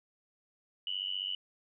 sine tone with amplitude modulation, 2960 Hz, F#7, in tune, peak -29 dBFS, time 0.87-1.35 s, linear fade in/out 2 ms, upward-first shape sine, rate 95.2 Hz, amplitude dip 100%, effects none

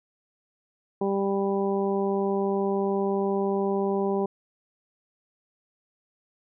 harmonic tone, 197.1 Hz, G3, 10 cents sharp, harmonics 1 / 2 / 3 / 4 / 5, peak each -28 / -25 / -34 / -33 / -36 dBFS, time 1.01-4.26 s, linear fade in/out 5 ms, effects none

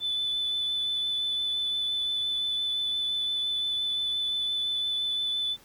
sine tone with vibrato, 3497 Hz, A7, 11 cents flat, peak -25 dBFS, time 0-5.57 s, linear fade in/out 50 ms, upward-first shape sine, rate 5.8 Hz, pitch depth 11 cents each way, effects tanh soft clip ceiling -22 dBFS + pink hiss -56 dBFS RMS until 5.64 s

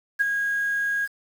sine tone with ADSR envelope, 1639 Hz, G#6, 23 cents flat, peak -15 dBFS, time 0.19-1.08 s, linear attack 22 ms, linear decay 14 ms, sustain -7 dB, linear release 39 ms, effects 7-bit

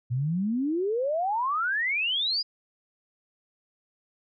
sine exponential sweep, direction up, 116.54 to 5030 Hz, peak -24 dBFS, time 0.1-2.43 s, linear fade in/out 20 ms, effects none

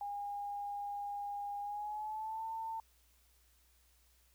sine tone with pitch glide, 813 to 896.9 Hz, G#5 to A5, -37 to +33 cents, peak -38 dBFS, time 0.01-2.8 s, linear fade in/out 2 ms, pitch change +170 cents, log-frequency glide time 1.61-2.47 s, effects added 60 Hz sine -69 dBFS peak until 4.34 s + white hiss -71 dBFS RMS until 4.34 s

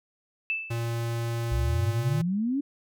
sine tone with exponential decay, 2637 Hz, E7, in tune, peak -23 dBFS, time 0.5-0.96 s, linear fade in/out 0 ms, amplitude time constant 100 ms
square tone, 116.54 Hz, A#2, in tune, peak -28 dBFS, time 0.7-2.22 s, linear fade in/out 10 ms
sine exponential sweep, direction up, 58.27 to 292.2 Hz, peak -24 dBFS, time 1.51-2.61 s, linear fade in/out 10 ms
effects none

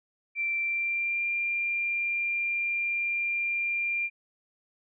sine tone with pitch glide, 2349 to 2387 Hz, D7 to D7, 0 to +28 cents, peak -26 dBFS, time 0.35-4.1 s, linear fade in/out 50 ms, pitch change +28 cents, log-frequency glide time 0.61-1.25 s, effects none

